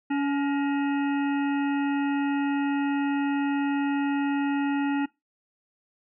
harmonic tone with a mistuned harmonic, 282.4 Hz, C#4, 32 cents sharp, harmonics 1 / 3 / 5 / 7 / 9 / 10, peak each -23 / -33 / -38 / -39 / -42 / -47 dBFS, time 0.1-5.06 s, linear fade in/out 10 ms, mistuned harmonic 7, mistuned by -83 cents, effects noise-tail reverb RT60 0.2 s tail -21 dB re dry

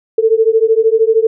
sine beating tone pair, 440 / 453 Hz, A4 / A#4, 0 / -50 cents, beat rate 13 Hz, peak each -11 dBFS, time 0.18-1.27 s, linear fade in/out 5 ms, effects none

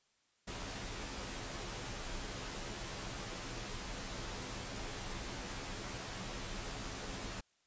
pink noise with comb filter, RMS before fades -43 dBFS, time 0.47-7.41 s, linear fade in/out 10 ms, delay 13 ms, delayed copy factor -0.65, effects white hiss -75 dBFS RMS until 7.66 s + resampled to 16000 Hz

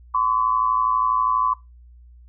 sine tone pair together, 1023.7 / 1136 Hz, C6 / C#6, -38 / +42 cents, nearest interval major second, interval 180 cents, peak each -20 / -20 dBFS, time 0.14-1.54 s, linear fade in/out 10 ms, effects noise-tail reverb RT60 0.2 s tail -20 dB re dry + added 60 Hz sine -44 dBFS peak until 2.28 s

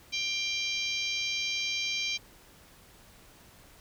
harmonic tone, 790 Hz, G5, 13 cents sharp, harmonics 3 / 4 / 5 / 6 / 7 / 8, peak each -33 / -35 / -37 / -39 / -40 / -41 dBFS, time 0.12-2.18 s, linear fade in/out 20 ms, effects pink hiss -56 dBFS RMS until 3.8 s

